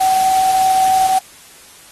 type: tone in noise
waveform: sine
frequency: 758 Hz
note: F#5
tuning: 42 cents sharp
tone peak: -11 dBFS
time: 0-1.19 s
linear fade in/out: 10 ms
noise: white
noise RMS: -25 dBFS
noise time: 0-1.19 s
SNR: +11 dB
effects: white hiss -42 dBFS RMS until 1.91 s + AAC 32 kbps